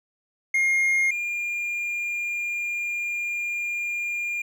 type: tone pair in turn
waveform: triangle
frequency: 2134 / 2408 Hz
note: C7 / D7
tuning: +34 / +43 cents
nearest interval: major second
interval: 209 cents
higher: second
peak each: -17 / -24 dBFS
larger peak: first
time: 0.54-1.11 / 1.11-4.42 s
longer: second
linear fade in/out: 5 ms
effects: none